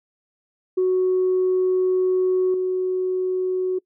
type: tone with level steps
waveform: sine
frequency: 370 Hz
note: F#4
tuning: in tune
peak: -15 / -19 dBFS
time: 0.77-3.79 s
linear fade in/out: 10 ms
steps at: 2.54 s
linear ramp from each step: 2 ms
effects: noise-tail reverb RT60 0.1 s tail -24 dB re dry + tanh soft clip ceiling -13 dBFS